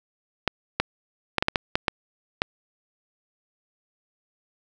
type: clicks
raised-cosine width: 0.3 ms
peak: -4 dBFS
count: 9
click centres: 0.477 / 0.8 / 1.383 / 1.425 / 1.484 / 1.558 / 1.755 / 1.882 / 2.419 s
effects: none